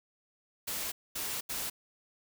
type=noise bursts at uneven times; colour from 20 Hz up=white; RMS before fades=-36 dBFS; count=3; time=0.67-0.92 / 1.15-1.41 / 1.49-1.7 s; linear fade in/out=10 ms; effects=none